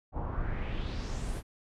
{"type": "noise with low-pass filter sweep", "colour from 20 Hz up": "brown", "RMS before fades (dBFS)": -34, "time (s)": [0.12, 1.43], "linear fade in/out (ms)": 50, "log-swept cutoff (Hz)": [800, 12000], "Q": 2.8, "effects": []}